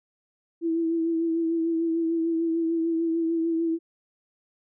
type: tone with vibrato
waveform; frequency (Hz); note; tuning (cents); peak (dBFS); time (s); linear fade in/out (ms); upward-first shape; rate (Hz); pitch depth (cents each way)
sine; 330; E4; +2; -22; 0.61-3.79; 50; triangle; 6.7; 35
effects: none